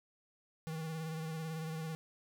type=tone with vibrato; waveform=square; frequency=160 Hz; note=D#3; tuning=49 cents sharp; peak=-39 dBFS; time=0.67-1.95 s; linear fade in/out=0 ms; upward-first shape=sine; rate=18 Hz; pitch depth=36 cents each way; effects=none